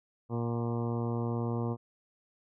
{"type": "harmonic tone with a mistuned harmonic", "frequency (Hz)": 117.6, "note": "A#2", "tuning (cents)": 16, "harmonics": [1, 2, 3, 4, 5, 6, 7, 8, 9, 10], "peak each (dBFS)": [-32, -35, -39, -39, -47, -46, -48, -47, -47, -52], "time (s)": [0.29, 1.77], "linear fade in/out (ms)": 50, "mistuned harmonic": 6, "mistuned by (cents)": 20, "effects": []}